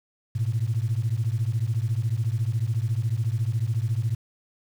sine beating tone pair, 107 / 121 Hz, A2 / B2, -48 / -35 cents, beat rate 14 Hz, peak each -24 / -25 dBFS, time 0.35-4.15 s, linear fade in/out 10 ms, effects tanh soft clip ceiling -16 dBFS + 8-bit

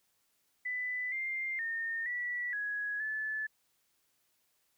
sine tone with pitch steps, 1995 / 2102 / 1828 / 1951 / 1671 / 1735 Hz, B6 / C7 / A#6 / B6 / G#6 / A6, +17 / +7 / -34 / -22 / +10 / -25 cents, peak -33 dBFS, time 0.65-3.47 s, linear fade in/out 10 ms, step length 470 ms, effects white hiss -75 dBFS RMS until 4.77 s

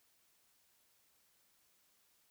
silence, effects white hiss -73 dBFS RMS until 2.3 s

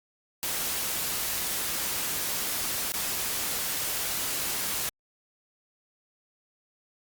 white noise with dropouts, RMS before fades -30 dBFS, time 0.43-4.89 s, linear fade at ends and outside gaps 0 ms, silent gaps 2.92-2.939 s, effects Opus 48 kbps

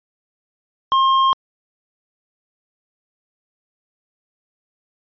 triangle tone with hard clipping, 1066 Hz, C6, 32 cents sharp, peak -14 dBFS, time 0.92-1.33 s, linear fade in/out 0 ms, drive 13 dB, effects resampled to 11025 Hz

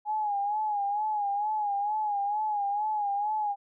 sine tone with vibrato, 830.6 Hz, G#5, in tune, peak -26 dBFS, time 0.05-3.56 s, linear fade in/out 50 ms, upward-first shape sine, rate 2.2 Hz, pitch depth 67 cents each way, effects none

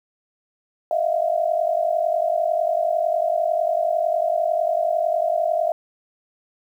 sine tone cluster, 626 / 677 / 715 Hz, D#5 / E5 / F5, +10 / +46 / +41 cents, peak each -22 / -21 / -27 dBFS, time 0.91-5.72 s, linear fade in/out 2 ms, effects 9-bit

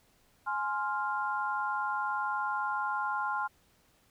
sine chord, F minor, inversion first, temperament just, 838.1 / 1047.7 / 1396.9 Hz, Ab5 / C6 / F6, +16 / +2 / 0 cents, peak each -34 dBFS, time 0.46-3.48 s, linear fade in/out 20 ms, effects pink hiss -67 dBFS RMS until 4.1 s

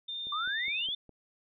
sine tone with vibrato, 3598 Hz, A7, 38 cents sharp, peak -35 dBFS, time 0.08-0.87 s, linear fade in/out 10 ms, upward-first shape sine, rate 2.2 Hz, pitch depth 11 cents each way
click train, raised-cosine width 2 ms, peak -39 dBFS, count 5, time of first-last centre 0.27-1.093 s, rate 4.86 Hz
sine exponential sweep, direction up, 1140 to 3600 Hz, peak -31 dBFS, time 0.32-0.95 s, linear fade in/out 5 ms
effects none

